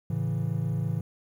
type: chord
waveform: triangle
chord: A major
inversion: none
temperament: equal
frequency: 110 / 138.59 / 164.81 Hz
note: A2 / C#3 / E3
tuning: 0 / 0 / 0 cents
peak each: -28 dBFS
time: 0.1-1.01 s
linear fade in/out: 5 ms
effects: tanh soft clip ceiling -15 dBFS + 10-bit